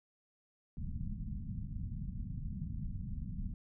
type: low-pass noise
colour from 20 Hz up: pink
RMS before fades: -40 dBFS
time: 0.77-3.54 s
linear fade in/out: 2 ms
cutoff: 220 Hz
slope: 48 dB/octave
effects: none